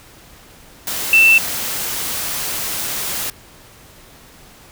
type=tone in noise; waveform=sine; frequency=2670 Hz; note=E7; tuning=22 cents sharp; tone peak=-7 dBFS; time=1.13-1.38 s; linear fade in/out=2 ms; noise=white; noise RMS=-23 dBFS; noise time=0.87-3.3 s; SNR=+13 dB; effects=pink hiss -44 dBFS RMS until 4.71 s